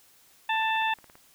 harmonic tone, 885 Hz, A5, 10 cents sharp, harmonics 1 / 2 / 3 / 4, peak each -26 / -30 / -31 / -35 dBFS, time 0.49-0.94 s, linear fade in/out 5 ms
click train, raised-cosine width 0.5 ms, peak -35 dBFS, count 12, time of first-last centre 0.54-1.155 s, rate 17.9 Hz
effects white hiss -59 dBFS RMS until 1.34 s

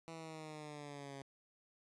10% pulse linear sweep, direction down, 164.81 to 136.5 Hz, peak -39 dBFS, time 0.08-1.22 s, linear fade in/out 0 ms, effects resampled to 22050 Hz

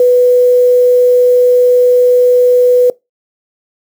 sine tone with quantisation, 494.7 Hz, B4, 3 cents sharp, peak -4 dBFS, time 0-2.9 s, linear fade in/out 2 ms, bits 5, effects noise-tail reverb RT60 0.2 s tail -22 dB re dry

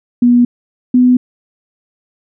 sine tone pair in turn, 242.5 / 249.8 Hz, B3 / B3, -31 / +20 cents, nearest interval minor second, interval 51 cents, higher second, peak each -5 dBFS, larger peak neither, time 0.22-0.45 / 0.94-1.17 s, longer neither, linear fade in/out 5 ms, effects none

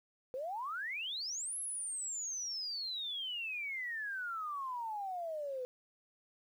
sine exponential two-way sweep, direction up then down, 493.9 to 11170 to 493.9 Hz, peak -37 dBFS, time 0.34-5.65 s, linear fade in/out 0 ms, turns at 1.58 s, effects 11-bit

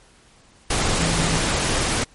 sine tone in noise, 164.81 Hz, E3, in tune, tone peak -23 dBFS, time 1-1.4 s, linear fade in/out 5 ms, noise pink, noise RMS -21 dBFS, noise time 0.7-2.04 s, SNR -5 dB, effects pink hiss -53 dBFS RMS until 2.14 s + MP3 48 kbps

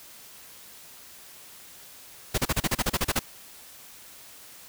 pink noise bursts, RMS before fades -24 dBFS, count 12, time 2.34-3.195 s, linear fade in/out 10 ms, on 41 ms, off 33 ms, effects white hiss -48 dBFS RMS until 4.68 s

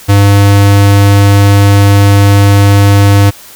square tone, 100.4 Hz, G2, 42 cents sharp, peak -3 dBFS, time 0.08-3.31 s, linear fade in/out 20 ms, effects white hiss -33 dBFS RMS until 3.55 s

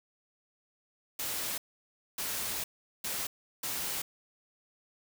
white noise bursts at uneven times, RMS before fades -35 dBFS, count 4, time 1.19-1.58 / 2.18-2.64 / 3.04-3.27 / 3.63-4.02 s, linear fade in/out 5 ms, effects none

